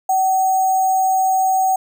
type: tone with sample-and-hold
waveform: sine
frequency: 757 Hz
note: F#5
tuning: 39 cents sharp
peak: -13 dBFS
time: 0.09-1.76 s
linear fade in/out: 5 ms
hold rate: 7350 Hz
effects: none